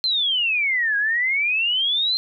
sine exponential two-way sweep, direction down then up, 4186 to 1626 to 4186 Hz, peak -18 dBFS, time 0.04-2.17 s, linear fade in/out 0 ms, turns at 0.97 s, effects none

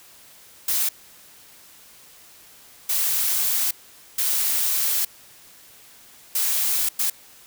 blue noise bursts at uneven times, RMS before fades -22 dBFS, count 5, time 0.68-0.89 / 2.89-3.71 / 4.18-5.05 / 6.35-6.89 / 6.99-7.1 s, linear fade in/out 5 ms, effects white hiss -49 dBFS RMS until 7.46 s

